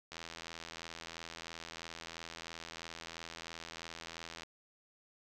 click train, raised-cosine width 0.2 ms, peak -27 dBFS, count 359, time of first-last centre 0.12-4.433 s, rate 83 Hz, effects none

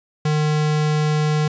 square tone, 152 Hz, D#3, 40 cents flat, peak -17 dBFS, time 0.25-1.48 s, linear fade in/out 5 ms, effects resampled to 16000 Hz + 8-bit

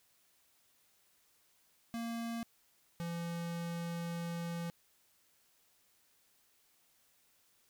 square tone pair in turn, 231.6 / 169.79 Hz, A#3 / F3, -11 / -49 cents, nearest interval perfect fourth, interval 538 cents, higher first, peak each -38 / -38 dBFS, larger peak neither, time 1.94-2.43 / 3-4.7 s, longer second, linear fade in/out 0 ms, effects white hiss -71 dBFS RMS until 7.69 s

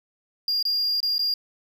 triangle tone with dropouts, 4812 Hz, D8, 41 cents sharp, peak -20 dBFS, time 0.48-1.34 s, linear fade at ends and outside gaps 2 ms, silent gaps 0.627-0.652 / 1.004-1.029 / 1.182-1.192 s, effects none

